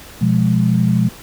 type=chord; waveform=sine; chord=F diminished; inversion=second; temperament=equal; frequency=123.47 / 174.61 / 207.7 Hz; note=Cb3 / F3 / Ab3; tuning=0 / 0 / 0 cents; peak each=-16 dBFS; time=0.21-1.09 s; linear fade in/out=10 ms; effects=pink hiss -38 dBFS RMS until 1.22 s